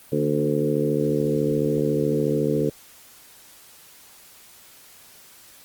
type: harmonic tone with a mistuned harmonic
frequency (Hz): 74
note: D2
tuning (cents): +14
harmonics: 2 / 3 / 4 / 5 / 6 / 7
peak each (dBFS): -26 / -28 / -26 / -28 / -24 / -29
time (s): 0.12-2.7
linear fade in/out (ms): 5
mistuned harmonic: 3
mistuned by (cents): +36
effects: white hiss -49 dBFS RMS until 5.64 s + Opus 32 kbps